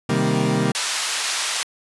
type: chord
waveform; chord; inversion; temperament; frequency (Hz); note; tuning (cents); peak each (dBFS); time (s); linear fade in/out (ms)
30% pulse; C minor seventh; none; equal; 130.81 / 155.56 / 196 / 233.1; C3 / Eb3 / G3 / Bb3; 0 / 0 / 0 / 0; -21; 0.09-0.72; 5
type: band-pass noise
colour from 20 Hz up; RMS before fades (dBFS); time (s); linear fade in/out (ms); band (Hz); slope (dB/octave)
white; -24; 0.75-1.63; 0; 880 to 7000; 12
effects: resampled to 24000 Hz